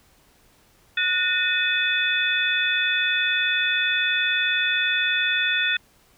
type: tone cluster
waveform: sine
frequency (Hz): 1464 / 1825 / 2533 / 3482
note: F#6 / A#6 / D#7 / A7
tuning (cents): -19 / -37 / +30 / -19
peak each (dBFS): -25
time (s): 0.97-5.77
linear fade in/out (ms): 5
effects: pink hiss -58 dBFS RMS until 6.17 s